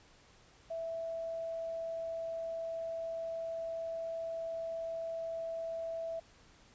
sine tone with quantisation, 659.3 Hz, E5, in tune, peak -36 dBFS, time 0.7-6.2 s, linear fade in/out 10 ms, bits 11, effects pink hiss -62 dBFS RMS until 6.74 s + resampled to 16000 Hz

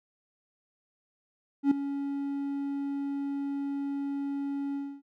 triangle tone with ADSR envelope, 280 Hz, C#4, 18 cents sharp, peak -15 dBFS, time 1.63-5.02 s, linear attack 82 ms, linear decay 4 ms, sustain -13 dB, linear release 270 ms, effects none

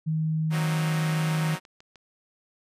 sine tone, 157.8 Hz, D#3, 25 cents sharp, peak -23 dBFS, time 0.06-1.56 s, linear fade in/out 20 ms
5% pulse chord, C half-diminished seventh, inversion second, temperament equal, 185 / 233.1 / 261.6 / 311.1 Hz, Gb3 / Bb3 / C4 / Eb4, 0 / 0 / 0 / 0 cents, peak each -23 / -29 / -28 / -26 dBFS, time 0.5-1.6 s, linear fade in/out 50 ms
click train, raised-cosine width 0.2 ms, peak -33 dBFS, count 7, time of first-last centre 1.04-1.957 s, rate 6.54 Hz
effects resampled to 32000 Hz

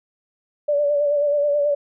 sine tone with vibrato, 581 Hz, D5, 19 cents flat, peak -16 dBFS, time 0.68-1.75 s, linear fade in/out 10 ms, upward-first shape sine, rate 9.3 Hz, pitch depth 37 cents each way, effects none

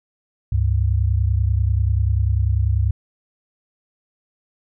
sine tone pair together, 70.27 / 100.5 Hz, C#2 / G2, +24 / +44 cents, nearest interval tritone, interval 620 cents, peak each -18 dBFS, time 0.52-2.91 s, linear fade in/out 5 ms, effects none

